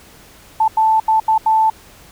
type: tone bursts at uneven times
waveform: sine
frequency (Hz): 880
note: A5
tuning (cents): 0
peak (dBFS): -10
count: 5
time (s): 0.6-0.68 / 0.77-1 / 1.08-1.2 / 1.28-1.38 / 1.46-1.7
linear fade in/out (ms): 5
effects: pink hiss -44 dBFS RMS until 2.11 s